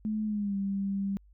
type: tone with pitch glide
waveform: sine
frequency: 215 to 197.16 Hz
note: A3 to G3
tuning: -40 to +10 cents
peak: -28 dBFS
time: 0.05-1.17 s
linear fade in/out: 0 ms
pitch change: -150 cents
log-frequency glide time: 0.25-0.56 s
effects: added 50 Hz sine -55 dBFS peak until 1.33 s